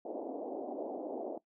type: band-pass noise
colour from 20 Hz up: pink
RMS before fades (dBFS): -40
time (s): 0.05-1.38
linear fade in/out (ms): 5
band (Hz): 270 to 760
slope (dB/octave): 48
effects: noise-tail reverb RT60 0.1 s tail -18 dB re dry